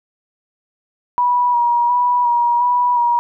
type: tone with vibrato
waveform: sine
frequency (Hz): 966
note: B5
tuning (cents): -39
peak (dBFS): -12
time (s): 1.18-3.19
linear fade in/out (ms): 0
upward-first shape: square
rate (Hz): 1.4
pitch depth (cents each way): 21
effects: none